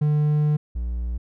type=tone pair in turn; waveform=triangle; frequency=149.9 / 59.49 Hz; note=D3 / A#1; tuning=+36 / +36 cents; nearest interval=octave + major third; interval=1600 cents; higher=first; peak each=-15 / -22 dBFS; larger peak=first; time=0.01-0.57 / 0.75-1.18 s; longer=first; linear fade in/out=10 ms; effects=none